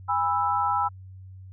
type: chord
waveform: sine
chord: E major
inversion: first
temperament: equal with one note detuned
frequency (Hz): 817.3 / 987.8 / 1318.5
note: G#5 / B5 / E6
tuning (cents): -28 / 0 / 0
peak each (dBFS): -26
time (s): 0.08-0.89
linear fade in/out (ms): 20
effects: added 94 Hz sine -41 dBFS peak until 1.52 s